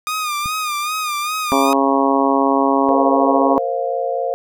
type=tone with vibrato; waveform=sawtooth; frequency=1221 Hz; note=D#6; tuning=33 cents flat; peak=-16 dBFS; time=0.07-1.73 s; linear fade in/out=0 ms; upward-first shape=sine; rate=2.5 Hz; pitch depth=64 cents each way
type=click; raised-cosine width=5 ms; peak=-19 dBFS; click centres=0.459 s
type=harmonic tone; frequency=137 Hz; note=C#3; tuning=20 cents flat; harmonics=2 / 3 / 4 / 5 / 6 / 7 / 8; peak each=-17 / -21 / -22 / -21 / -23 / -20 / -21 dBFS; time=1.52-3.58 s; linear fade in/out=0 ms
type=chord; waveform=sine; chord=Bb suspended second; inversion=none; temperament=equal with one note detuned; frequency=466.2 / 530.2 / 698.5 Hz; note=Bb4 / C5 / F5; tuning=0 / +23 / 0 cents; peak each=-24 / -21 / -22 dBFS; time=2.89-4.34 s; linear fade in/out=0 ms
effects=none